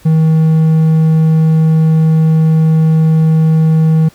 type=tone; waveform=triangle; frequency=159.2 Hz; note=D#3; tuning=40 cents sharp; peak=-4 dBFS; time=0.05-4.09 s; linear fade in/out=10 ms; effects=pink hiss -44 dBFS RMS until 4.14 s